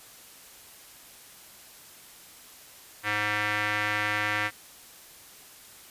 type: tone with band-pass filter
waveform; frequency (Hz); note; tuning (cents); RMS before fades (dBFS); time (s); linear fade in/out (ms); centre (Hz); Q
square; 104.9; G#2; +18; -28; 3.03-4.51; 50; 1900; 2.5
effects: white hiss -50 dBFS RMS until 5.9 s + resampled to 32000 Hz